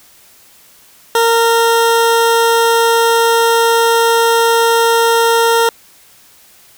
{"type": "tone", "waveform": "20% pulse", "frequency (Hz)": 461.2, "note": "A#4", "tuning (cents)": -19, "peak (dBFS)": -4, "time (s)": [1.15, 5.69], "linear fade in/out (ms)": 2, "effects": ["white hiss -45 dBFS RMS until 6.77 s"]}